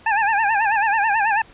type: tone with vibrato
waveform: 25% pulse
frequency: 852 Hz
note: G#5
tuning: 44 cents sharp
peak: -12 dBFS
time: 0.06-1.42 s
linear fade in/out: 5 ms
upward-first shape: sine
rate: 9.2 Hz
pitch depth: 120 cents each way
effects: pink hiss -48 dBFS RMS until 1.53 s + resampled to 8000 Hz